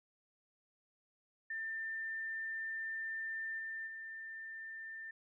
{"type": "tone with level steps", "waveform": "sine", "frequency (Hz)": 1792, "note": "A6", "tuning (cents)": 31, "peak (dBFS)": [-38, -40, -44], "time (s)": [1.5, 5.11], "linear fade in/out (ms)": 5, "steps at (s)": [3.58, 3.86], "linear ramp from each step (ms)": 20, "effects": []}